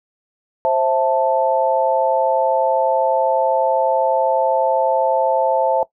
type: chord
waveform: sine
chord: A minor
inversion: first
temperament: just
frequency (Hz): 528 / 660 / 880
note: C5 / E5 / A5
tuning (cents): +16 / +2 / 0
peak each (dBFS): -18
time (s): 0.65-5.83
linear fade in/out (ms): 0
effects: noise-tail reverb RT60 0.1 s tail -18 dB re dry